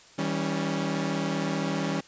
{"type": "chord", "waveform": "sawtooth", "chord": "C# diminished", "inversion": "first", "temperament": "equal with one note detuned", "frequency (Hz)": [160.58, 196, 277.2], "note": ["E3", "G3", "C#4"], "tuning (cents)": [-45, 0, 0], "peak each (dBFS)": -27, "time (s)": [0.18, 2.01], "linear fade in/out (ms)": 10, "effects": ["white hiss -53 dBFS RMS until 2.07 s", "resampled to 16000 Hz"]}